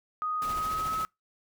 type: tone with pitch glide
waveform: sine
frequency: 1244.5 to 1284.7 Hz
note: D#6 to E6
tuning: 0 to -45 cents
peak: -28 dBFS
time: 0.22-1.05 s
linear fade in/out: 0 ms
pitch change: +55 cents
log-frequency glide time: 0.42-0.94 s
type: noise with tremolo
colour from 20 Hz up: pink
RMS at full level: -39 dBFS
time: 0.42-1.05 s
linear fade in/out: 0 ms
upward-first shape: triangle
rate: 14 Hz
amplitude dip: 40%
effects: noise-tail reverb RT60 0.2 s tail -26 dB re dry